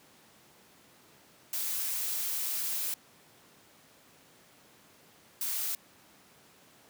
blue noise bursts at uneven times, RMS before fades -33 dBFS, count 2, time 1.53-2.94 / 5.41-5.75 s, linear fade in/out 2 ms, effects pink hiss -59 dBFS RMS until 6.89 s + high-pass 150 Hz 12 dB/octave

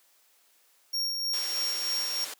45% pulse tone with tremolo, 5560 Hz, F8, 9 cents flat, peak -27 dBFS, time 0.93-2.25 s, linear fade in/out 10 ms, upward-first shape sine, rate 3.2 Hz, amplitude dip 35%
white low-pass noise, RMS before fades -39 dBFS, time 1.33-2.34 s, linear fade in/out 5 ms, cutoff 9700 Hz, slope 12 dB/octave
effects white hiss -64 dBFS RMS until 2.39 s + high-pass 400 Hz 12 dB/octave

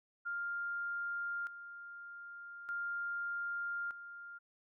sine tone with tremolo, 1400 Hz, F6, 4 cents sharp, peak -36 dBFS, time 0.25-4.39 s, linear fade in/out 20 ms, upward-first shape square, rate 0.41 Hz, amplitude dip 70%, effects none

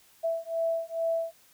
sine beating tone pair, 659.3 / 661.6 Hz, E5 / E5, 0 / +6 cents, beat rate 2.3 Hz, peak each -30 dBFS, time 0.23-1.33 s, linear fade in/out 20 ms, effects white hiss -60 dBFS RMS until 1.53 s

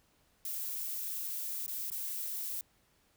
violet noise with dropouts, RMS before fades -38 dBFS, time 0.45-2.61 s, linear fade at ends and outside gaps 2 ms, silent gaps 1.664-1.679 / 1.902-1.917 s, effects pink hiss -70 dBFS RMS until 3.16 s

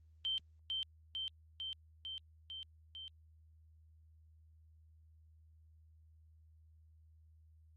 sine tone with echo, 3117 Hz, G7, 11 cents flat, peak -34 dBFS, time 0.25-0.38 s, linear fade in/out 0 ms, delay 450 ms, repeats 6, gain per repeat -2 dB, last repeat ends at 3.08 s, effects added 79 Hz sine -61 dBFS peak until 7.76 s + Opus 32 kbps

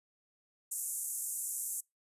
pink band-pass noise, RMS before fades -38 dBFS, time 0.71-1.81 s, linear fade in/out 10 ms, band 7200 to 13000 Hz, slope 48 dB/octave, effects noise-tail reverb RT60 0.2 s tail -26 dB re dry + resampled to 32000 Hz

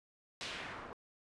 white noise with low-pass filter sweep, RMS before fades -45 dBFS, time 0.41-0.93 s, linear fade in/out 0 ms, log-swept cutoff 4300 to 900 Hz, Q 1.3, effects resampled to 24000 Hz

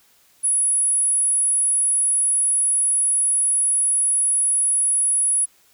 sine tone, 10230 Hz, D#9, 47 cents sharp, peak -16 dBFS, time 0.43-5.46 s, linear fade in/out 20 ms, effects white hiss -57 dBFS RMS until 5.73 s

